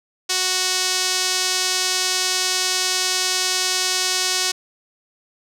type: tone with band-pass filter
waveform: sawtooth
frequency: 370 Hz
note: F#4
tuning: in tune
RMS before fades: -21 dBFS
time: 0.29-4.52 s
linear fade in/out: 10 ms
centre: 5600 Hz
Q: 1.5
effects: none